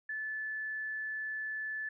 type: tone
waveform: sine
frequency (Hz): 1739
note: A6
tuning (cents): -21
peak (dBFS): -35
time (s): 0.09-1.89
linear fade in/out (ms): 5
effects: none